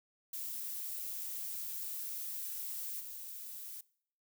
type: noise with level steps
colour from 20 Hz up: violet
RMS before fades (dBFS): -41 / -46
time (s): 0.33-3.81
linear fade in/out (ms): 5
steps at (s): 3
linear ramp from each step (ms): 5
effects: noise-tail reverb RT60 0.6 s tail -22 dB re dry